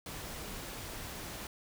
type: noise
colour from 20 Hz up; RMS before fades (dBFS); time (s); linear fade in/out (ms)
pink; -43; 0.06-1.47; 2
effects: none